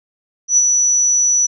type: tone with ADSR envelope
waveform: sine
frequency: 5920 Hz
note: F#8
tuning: in tune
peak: -7 dBFS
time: 0.48-1.47 s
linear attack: 92 ms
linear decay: 37 ms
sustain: -4 dB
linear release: 16 ms
effects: none